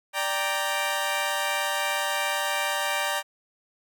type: chord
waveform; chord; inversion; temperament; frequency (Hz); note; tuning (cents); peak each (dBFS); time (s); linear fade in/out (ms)
15% pulse; G minor; second; equal; 587.3 / 784 / 932.3; D5 / G5 / Bb5; 0 / 0 / 0; -23; 0.13-3.23; 50
effects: none